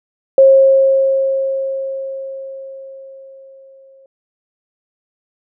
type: tone with exponential decay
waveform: sine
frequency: 538 Hz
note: C5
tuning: 48 cents sharp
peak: -3 dBFS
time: 0.38-4.06 s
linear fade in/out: 2 ms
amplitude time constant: 800 ms
effects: none